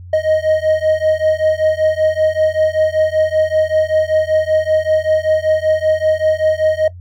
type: beating tone pair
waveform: triangle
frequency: 622.3 / 627.5 Hz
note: D#5 / D#5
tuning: 0 / +15 cents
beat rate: 5.2 Hz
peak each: -13 dBFS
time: 0.13-6.88 s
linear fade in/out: 5 ms
effects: noise-tail reverb RT60 0.1 s tail -18 dB re dry + added 89 Hz sine -31 dBFS peak until 7 s